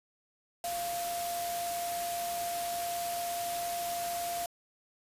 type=tone in noise; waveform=sine; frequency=694 Hz; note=F5; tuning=11 cents flat; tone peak=-33 dBFS; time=0.64-4.46 s; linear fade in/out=2 ms; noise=white; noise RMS=-39 dBFS; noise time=0.64-4.46 s; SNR=+3 dB; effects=resampled to 32000 Hz